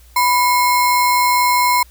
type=tone with sample-and-hold; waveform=sine; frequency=987.8 Hz; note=B5; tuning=in tune; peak=-11 dBFS; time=0.16-1.83 s; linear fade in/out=5 ms; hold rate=3150 Hz; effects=added 60 Hz sine -43 dBFS peak until 1.9 s + white hiss -51 dBFS RMS until 1.9 s